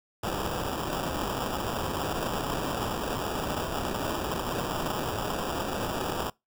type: noise with sample-and-hold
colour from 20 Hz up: white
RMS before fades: -31 dBFS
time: 0.23-6.3 s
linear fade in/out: 5 ms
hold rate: 2100 Hz
effects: noise-tail reverb RT60 0.2 s tail -24 dB re dry